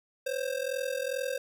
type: ring-modulated tone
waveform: square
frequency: 528 Hz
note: C5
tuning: 16 cents sharp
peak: -28 dBFS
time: 0.26-1.38 s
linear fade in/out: 5 ms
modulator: 21.2 Hz
effects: 11-bit